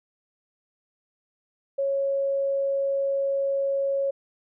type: tone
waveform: sine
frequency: 551 Hz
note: C#5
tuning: 11 cents flat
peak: -22 dBFS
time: 1.78-4.11 s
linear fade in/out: 10 ms
effects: none